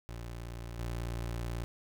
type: tone with level steps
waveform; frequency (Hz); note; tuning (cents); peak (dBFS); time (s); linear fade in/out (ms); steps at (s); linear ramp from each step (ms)
25% pulse; 58.27; A#1; 0; -36 / -31; 0.09-1.64; 0; 0.78; 20
effects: 10-bit